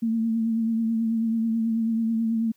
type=tone with vibrato; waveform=sine; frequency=226.1 Hz; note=A3; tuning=47 cents sharp; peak=-21 dBFS; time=0.02-2.52 s; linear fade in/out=10 ms; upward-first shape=triangle; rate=9.2 Hz; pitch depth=39 cents each way; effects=white hiss -66 dBFS RMS until 2.56 s